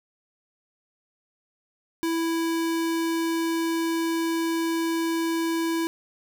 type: tone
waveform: square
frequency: 330 Hz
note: E4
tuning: 2 cents sharp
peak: -24 dBFS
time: 2.03-5.87 s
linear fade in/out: 0 ms
effects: none